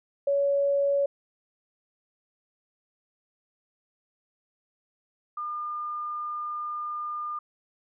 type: tone pair in turn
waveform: sine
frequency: 562 / 1207.5 Hz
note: C#5 / D6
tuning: +24 / +48 cents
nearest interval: octave + minor second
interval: 1324 cents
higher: second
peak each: -21 / -30 dBFS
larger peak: first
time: 0.27-1.06 / 5.37-7.39 s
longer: second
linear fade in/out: 5 ms
effects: none